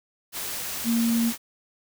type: tone in noise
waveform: sine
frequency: 231.4 Hz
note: A#3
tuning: 13 cents flat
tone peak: -20 dBFS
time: 0.84-1.33 s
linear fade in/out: 50 ms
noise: white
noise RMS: -32 dBFS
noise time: 0.32-1.38 s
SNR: +9 dB
effects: none